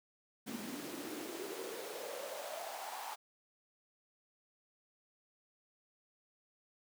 pink noise with high-pass filter sweep, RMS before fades -44 dBFS, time 0.46-3.16 s, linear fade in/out 20 ms, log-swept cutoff 220 to 890 Hz, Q 5.5, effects none

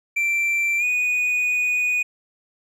triangle tone with pitch glide, 2349 to 2473 Hz, D7 to D#7, 0 to -11 cents, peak -17 dBFS, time 0.16-2.03 s, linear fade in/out 10 ms, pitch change +89 cents, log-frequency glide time 0.78-0.84 s, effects none

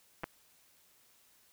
clicks, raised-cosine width 0.5 ms, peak -24 / -21 dBFS, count 2, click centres 0.235 / 0.241 s, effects white hiss -66 dBFS RMS until 1.52 s

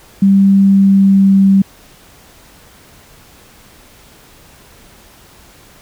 sine tone with pitch glide, 196 to 194.65 Hz, G3 to G3, 0 to -12 cents, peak -5 dBFS, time 0.22-1.62 s, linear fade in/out 5 ms, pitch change -12 cents, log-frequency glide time 0.65-1.37 s, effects pink hiss -43 dBFS RMS until 5.81 s

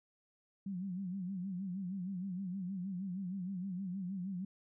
sine tone with vibrato, 187.1 Hz, F#3, 20 cents sharp, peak -37 dBFS, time 0.66-4.45 s, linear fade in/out 5 ms, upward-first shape sine, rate 6.4 Hz, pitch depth 110 cents each way, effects none

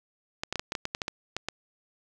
clicks, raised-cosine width 0.2 ms, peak -13 dBFS, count 12, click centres 0.435 / 0.526 / 0.557 / 0.595 / 0.721 / 0.752 / 0.854 / 0.949 / 1.018 / 1.081 / 1.366 / 1.486 s, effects none

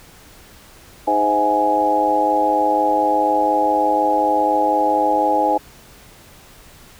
harmonic tone with a mistuned harmonic, 104.1 Hz, G#2, 5 cents sharp, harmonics 3 / 4 / 5 / 6 / 7 / 8, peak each -23 / -28 / -22 / -23 / -27 / -16 dBFS, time 1.07-5.58 s, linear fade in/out 10 ms, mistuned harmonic 6, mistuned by +50 cents, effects pink hiss -45 dBFS RMS until 6.99 s

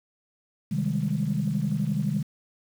sine chord, Ab major seventh, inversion first, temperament equal, 130.81 / 155.56 / 196 / 207.7 Hz, C3 / Eb3 / G3 / Ab3, 0 / 0 / 0 / 0 cents, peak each -30 / -27 / -29 / -29 dBFS, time 0.71-2.23 s, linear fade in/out 10 ms, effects tanh soft clip ceiling -15 dBFS + 8-bit

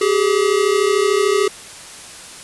square tone pair together, 386.6 / 420 Hz, G4 / G#4, -24 / +19 cents, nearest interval minor second, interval 143 cents, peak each -17 dBFS, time 0.01-1.48 s, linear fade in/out 5 ms, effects white hiss -36 dBFS RMS until 2.43 s + resampled to 24000 Hz

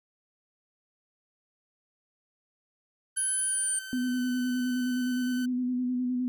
sawtooth tone with pitch glide, 1539 to 1516.9 Hz, G6 to F#6, -32 to +43 cents, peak -35 dBFS, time 3.16-5.46 s, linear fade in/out 10 ms, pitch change -25 cents, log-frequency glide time 3.95-4.24 s
sine linear sweep, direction down, 10520 to 8820 Hz, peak -26 dBFS, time 3.17-3.79 s, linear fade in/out 2 ms
sine tone with vibrato, 250 Hz, B3, 21 cents sharp, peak -26 dBFS, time 3.93-6.28 s, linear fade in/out 0 ms, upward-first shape square, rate 9.7 Hz, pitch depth 21 cents each way
effects none

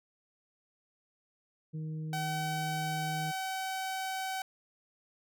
harmonic tone, 156.5 Hz, D#3, 10 cents sharp, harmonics 1 / 2 / 3, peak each -35 / -50 / -53 dBFS, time 1.73-3.32 s, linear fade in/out 20 ms
sawtooth tone, 761 Hz, F#5, 48 cents sharp, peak -30 dBFS, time 2.13-4.42 s, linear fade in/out 2 ms
effects none

